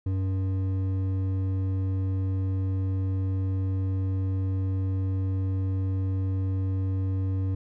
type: tone with hard clipping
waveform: sine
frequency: 95.1 Hz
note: F#2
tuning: 48 cents sharp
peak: -26 dBFS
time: 0.06-7.55 s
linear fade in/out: 5 ms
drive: 8 dB
effects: none